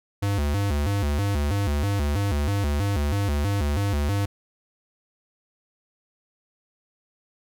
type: tone with vibrato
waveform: square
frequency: 85.5 Hz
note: F2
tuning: 36 cents flat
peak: -22 dBFS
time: 0.22-4.26 s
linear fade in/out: 10 ms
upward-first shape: square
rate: 3.1 Hz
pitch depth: 280 cents each way
effects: none